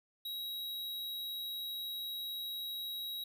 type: tone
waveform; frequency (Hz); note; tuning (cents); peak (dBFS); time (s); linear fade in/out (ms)
square; 3841; B7; -49; -39; 0.25-3.24; 5
effects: none